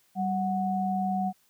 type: tone pair together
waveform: sine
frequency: 193.34 / 738 Hz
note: G3 / F#5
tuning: -24 / -5 cents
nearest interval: octave + major seventh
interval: 2319 cents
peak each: -28 dBFS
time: 0.15-1.33 s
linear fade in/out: 50 ms
effects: white hiss -66 dBFS RMS until 1.49 s

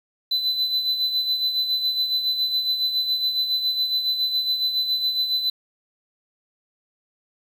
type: tone with tremolo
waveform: triangle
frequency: 4013 Hz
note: B7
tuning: 27 cents sharp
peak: -17 dBFS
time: 0.31-5.5 s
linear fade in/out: 5 ms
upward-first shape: sine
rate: 7.2 Hz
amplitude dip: 55%
effects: 8-bit

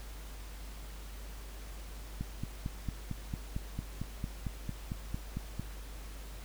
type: click train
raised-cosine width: 5 ms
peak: -23 dBFS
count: 16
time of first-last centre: 2.21-5.596 s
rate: 4.43 Hz
effects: added 50 Hz sine -43 dBFS peak until 6.44 s + pink hiss -52 dBFS RMS until 6.44 s

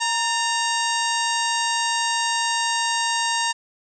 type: harmonic tone with a mistuned harmonic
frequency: 932.3 Hz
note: A#5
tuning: in tune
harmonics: 1 / 2 / 3 / 4 / 5 / 6 / 7 / 8 / 9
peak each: -24 / -27 / -29 / -30 / -31 / -32 / -32 / -33 / -34 dBFS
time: 0-3.53 s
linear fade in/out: 20 ms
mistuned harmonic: 2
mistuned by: -61 cents
effects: none

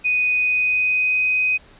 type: tone with pitch glide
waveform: sine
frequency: 2489 to 2508 Hz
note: D#7 to D#7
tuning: 0 to +13 cents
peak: -16 dBFS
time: 0.04-1.58 s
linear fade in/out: 20 ms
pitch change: +13 cents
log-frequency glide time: 0.31-1.24 s
effects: pink hiss -49 dBFS RMS until 1.79 s + resampled to 8000 Hz

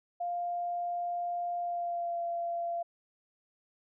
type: tone with pitch glide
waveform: sine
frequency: 700 to 686 Hz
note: F5 to F5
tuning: +4 to -31 cents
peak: -31 dBFS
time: 0.2-2.83 s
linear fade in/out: 10 ms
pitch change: -35 cents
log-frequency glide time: 1.6-2.2 s
effects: none

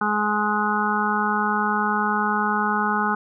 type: harmonic tone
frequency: 210 Hz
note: G#3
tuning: 19 cents sharp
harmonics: 1 / 2 / 4 / 5 / 6 / 7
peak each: -26 / -31 / -25 / -28 / -25 / -26 dBFS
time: 0.01-3.15 s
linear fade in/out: 5 ms
effects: none

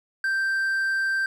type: tone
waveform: triangle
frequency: 1568 Hz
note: G6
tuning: in tune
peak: -20 dBFS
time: 0.24-1.26 s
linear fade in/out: 2 ms
effects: none

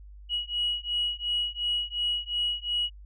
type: beating tone pair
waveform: sine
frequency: 2909 / 2911.8 Hz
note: F#7 / F#7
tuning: -30 / -28 cents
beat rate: 2.8 Hz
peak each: -29 dBFS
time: 0.29-2.9 s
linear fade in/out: 50 ms
effects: tanh soft clip ceiling -19 dBFS + added 50 Hz sine -44 dBFS peak until 3.05 s

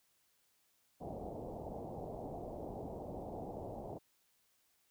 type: low-pass noise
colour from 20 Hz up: white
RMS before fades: -45 dBFS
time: 1-3.99 s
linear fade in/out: 20 ms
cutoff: 790 Hz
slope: 48 dB/octave
effects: white hiss -75 dBFS RMS until 4.9 s

